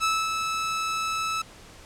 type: tone with ADSR envelope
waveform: sawtooth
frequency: 1307 Hz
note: E6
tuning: 15 cents flat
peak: -17 dBFS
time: 0-1.42 s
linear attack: 37 ms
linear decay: 240 ms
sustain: -5 dB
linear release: 6 ms
effects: pink hiss -48 dBFS RMS until 1.85 s + low-pass 9000 Hz 12 dB/octave